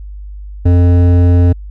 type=tone with hard clipping; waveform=sine; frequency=88 Hz; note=F2; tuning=14 cents sharp; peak=-7 dBFS; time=0.65-1.53 s; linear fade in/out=10 ms; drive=12 dB; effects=added 50 Hz sine -25 dBFS peak until 1.7 s